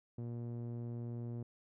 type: tone with low-pass filter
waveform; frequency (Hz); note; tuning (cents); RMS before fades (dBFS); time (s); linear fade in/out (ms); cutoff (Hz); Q
sawtooth; 118.5; A#2; +29; -42; 0.18-1.43; 5; 390; 0.76
effects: none